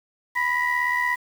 sine tone cluster, 990 / 1904 / 1981 Hz, B5 / A#6 / B6, +4 / +36 / +5 cents, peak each -24 dBFS, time 0.35-1.16 s, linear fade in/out 20 ms, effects tanh soft clip ceiling -14 dBFS + 7-bit

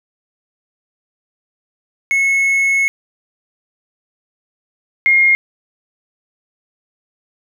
triangle / sine tone pair in turn, 2188 / 2136 Hz, C#7 / C7, -23 / +35 cents, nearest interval unison, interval 42 cents, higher first, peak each -10 / -8 dBFS, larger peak second, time 2.11-2.88 / 5.06-5.35 s, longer first, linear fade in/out 0 ms, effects none

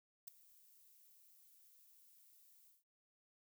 violet noise with ADSR envelope, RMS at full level -45 dBFS, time 0.27-2.84 s, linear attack 11 ms, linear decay 3 ms, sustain -22 dB, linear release 170 ms, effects none

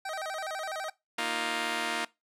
25% pulse tone with vibrato, 698.5 Hz, F5, in tune, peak -30 dBFS, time 0.05-0.9 s, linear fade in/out 5 ms, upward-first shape square, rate 12 Hz, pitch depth 180 cents each way
5% pulse chord, Bb suspended fourth, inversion none, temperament just, 233.1 / 310.8 / 349.6 Hz, Bb3 / Eb4 / F4, 0 / -2 / +2 cents, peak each -24 dBFS, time 1.18-2.05 s, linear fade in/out 5 ms
effects noise-tail reverb RT60 0.2 s tail -20 dB re dry + low-pass 10000 Hz 12 dB/octave

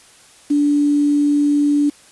sine tone with quantisation, 290.7 Hz, D4, 18 cents flat, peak -12 dBFS, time 0.5-1.9 s, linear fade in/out 10 ms, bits 6, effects white hiss -47 dBFS RMS until 2.11 s + resampled to 24000 Hz

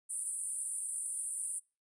pink band-pass noise, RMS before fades -38 dBFS, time 0.09-1.6 s, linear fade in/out 20 ms, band 8700 to 10000 Hz, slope 96 dB/octave, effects noise-tail reverb RT60 0.3 s tail -25 dB re dry + resampled to 24000 Hz

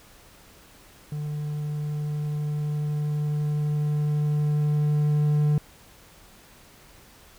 triangle tone with level ramp, 149 Hz, D3, 25 cents sharp, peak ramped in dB -26 to -16 dBFS, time 1.12-5.58 s, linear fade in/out 2 ms, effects pink hiss -52 dBFS RMS until 7.38 s

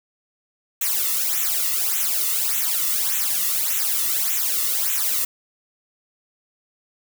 blue noise with flanger, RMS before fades -22 dBFS, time 0.81-5.25 s, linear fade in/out 5 ms, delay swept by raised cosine 0.2 to 1.3 ms, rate 1.7 Hz, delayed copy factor -1, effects none

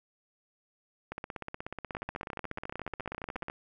two click trains, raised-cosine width 0.5 ms, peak -22 / -22 dBFS, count 23 / 40, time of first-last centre 1.95-3.499 / 1.12-3.484 s, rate 14.2 / 16.5 Hz, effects none

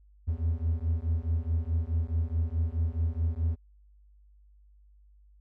triangle beating tone pair, 79.5 / 84.2 Hz, D#2 / E2, +38 / +37 cents, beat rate 4.7 Hz, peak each -27 dBFS, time 0.27-3.56 s, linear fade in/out 20 ms, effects added 50 Hz sine -55 dBFS peak until 5.4 s

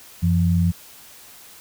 sine tone pair together, 90.74 / 171.3 Hz, F#2 / F3, -33 / -33 cents, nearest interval major seventh, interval 1100 cents, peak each -18 dBFS, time 0.22-0.72 s, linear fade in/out 20 ms, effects white hiss -45 dBFS RMS until 1.6 s

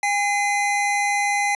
square tone pair together, 814 / 2051 Hz, G#5 / C7, -35 / -35 cents, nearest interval octave + major third, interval 1600 cents, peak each -22 / -23 dBFS, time 0.03-1.55 s, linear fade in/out 2 ms, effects resampled to 24000 Hz + 9-bit

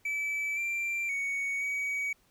triangle tone with pitch steps, 2306 / 2360 / 2231 / 2263 Hz, D7 / D7 / C#7 / C#7, -32 / +8 / +11 / +35 cents, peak -28 dBFS, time 0.05-2.13 s, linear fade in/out 5 ms, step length 520 ms, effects pink hiss -67 dBFS RMS until 2.3 s

